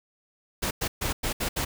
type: noise bursts at uneven times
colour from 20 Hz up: pink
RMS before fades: -28 dBFS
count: 6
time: 0.62-0.71 / 0.81-0.88 / 1.01-1.13 / 1.23-1.33 / 1.4-1.49 / 1.56-1.65 s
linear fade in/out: 10 ms
effects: none